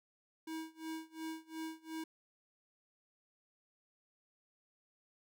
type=tone with tremolo; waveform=square; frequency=320.4 Hz; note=E4; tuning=49 cents flat; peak=-40 dBFS; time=0.47-2.04 s; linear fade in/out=5 ms; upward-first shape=sine; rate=2.8 Hz; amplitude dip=95%; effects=none